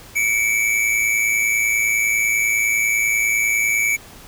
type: tone pair together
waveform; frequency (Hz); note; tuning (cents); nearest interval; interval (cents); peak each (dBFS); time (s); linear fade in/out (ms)
square; 2200 / 2310; C#7 / D7; -14 / -29; minor second; 85; -23 / -18; 0.15-3.97; 20
effects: pink hiss -42 dBFS RMS until 4.27 s